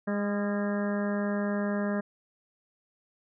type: harmonic tone with a mistuned harmonic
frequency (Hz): 204.3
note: G#3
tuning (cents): -28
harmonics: 1 / 2 / 3 / 4 / 5 / 6 / 7 / 8 / 9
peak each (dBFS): -28 / -36 / -34 / -46 / -43 / -44 / -46 / -40 / -46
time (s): 0.07-2.01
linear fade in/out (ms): 10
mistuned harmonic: 7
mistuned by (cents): -61
effects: none